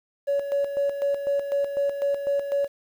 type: tone with tremolo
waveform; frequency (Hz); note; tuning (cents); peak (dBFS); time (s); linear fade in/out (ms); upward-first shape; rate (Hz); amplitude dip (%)
triangle; 563; C#5; +27; -17; 0.27-2.68; 20; square; 4; 65
effects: tanh soft clip ceiling -17 dBFS + 9-bit